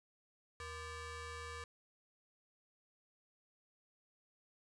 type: ring-modulated tone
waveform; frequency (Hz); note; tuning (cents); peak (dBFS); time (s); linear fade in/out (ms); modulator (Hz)
20% pulse; 554.4; C#5; 0; -37; 0.6-1.64; 2; 634
effects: resampled to 22050 Hz